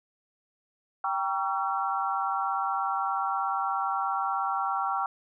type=chord; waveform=sine; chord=G diminished seventh; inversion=none; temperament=just; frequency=784 / 940.8 / 1128.9 / 1354.7 Hz; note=G5 / Bb5 / Db6 / Fb6; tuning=0 / +16 / +31 / +47 cents; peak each=-30 / -34 / -32 / -31 dBFS; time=1.04-5.06 s; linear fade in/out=2 ms; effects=none